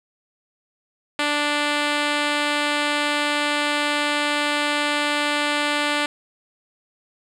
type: tone with low-pass filter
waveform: 5% pulse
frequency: 293.7 Hz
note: D4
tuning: in tune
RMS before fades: -22 dBFS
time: 1.19-6.06 s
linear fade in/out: 2 ms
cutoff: 7100 Hz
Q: 0.67
effects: none